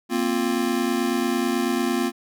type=chord; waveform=square; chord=Bb suspended second; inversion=none; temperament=just; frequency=233.1 / 262.2 / 349.6 Hz; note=Bb3 / C4 / F4; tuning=0 / +4 / +2 cents; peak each=-26 dBFS; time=0.09-2.12 s; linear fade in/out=50 ms; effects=none